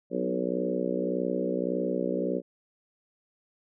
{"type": "harmonic tone with a mistuned harmonic", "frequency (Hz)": 61.74, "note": "B1", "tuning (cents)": 0, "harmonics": [3, 4, 5, 6, 7, 8, 9], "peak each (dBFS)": [-34, -34, -34, -34, -34, -34, -34], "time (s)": [0.1, 2.42], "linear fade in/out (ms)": 50, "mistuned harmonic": 4, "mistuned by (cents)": 18, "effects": []}